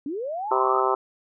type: linear sweep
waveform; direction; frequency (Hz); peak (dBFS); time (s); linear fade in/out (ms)
sine; up; 262.2 to 1294; -27; 0.06-0.8; 2
type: harmonic tone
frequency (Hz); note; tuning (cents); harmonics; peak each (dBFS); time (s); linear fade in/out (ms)
130; C3; -11; 3 / 4 / 5 / 6 / 7 / 8 / 9 / 10; -25 / -30 / -30 / -28 / -28 / -26 / -30 / -28; 0.51-0.95; 5
effects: none

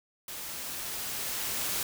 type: noise with level ramp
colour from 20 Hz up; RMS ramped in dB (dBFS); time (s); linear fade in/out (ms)
white; -40 to -31; 0.28-1.83; 2
effects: none

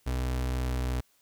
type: tone with pitch glide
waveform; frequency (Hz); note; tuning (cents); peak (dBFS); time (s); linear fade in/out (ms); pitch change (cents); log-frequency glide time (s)
35% pulse; 63.1 to 62.66; B1 to B1; +38 to +26; -26; 0.06-1.01; 10; -12; 0.61-0.77
effects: white hiss -67 dBFS RMS until 1.21 s

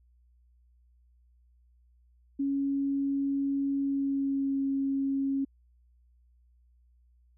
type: tone with pitch glide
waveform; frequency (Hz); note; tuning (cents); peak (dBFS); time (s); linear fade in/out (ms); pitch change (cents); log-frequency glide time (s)
sine; 277.2 to 273.2; C#4 to C#4; 0 to -25; -26; 2.39-5.45; 10; -25; 3.79-4.63
effects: added 60 Hz sine -60 dBFS peak until 7.37 s

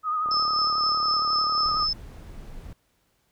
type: tone with vibrato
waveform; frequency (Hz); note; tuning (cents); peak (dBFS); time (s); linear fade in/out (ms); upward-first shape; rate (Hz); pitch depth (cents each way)
sine; 1244.5; D#6; 0; -23; 0.03-1.88; 50; sine; 11; 41
type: click train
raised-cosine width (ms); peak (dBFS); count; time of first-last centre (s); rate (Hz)
1; -27; 58; 0.26-1.826; 36.4
type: tone with tremolo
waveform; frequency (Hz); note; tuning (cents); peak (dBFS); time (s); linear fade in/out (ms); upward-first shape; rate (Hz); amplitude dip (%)
sine; 5250; E8; -8; -22; 0.31-1.93; 2; sine; 4; 45
type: noise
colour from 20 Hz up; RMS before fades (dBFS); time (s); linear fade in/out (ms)
brown; -40; 1.65-2.73; 2
effects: pink hiss -69 dBFS RMS until 3.31 s

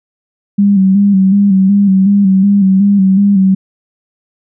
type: tone with vibrato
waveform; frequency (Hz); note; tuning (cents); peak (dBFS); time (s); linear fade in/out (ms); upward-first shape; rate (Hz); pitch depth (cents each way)
sine; 196; G3; 0; -5; 0.58-3.55; 10; square; 2.7; 48
effects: none

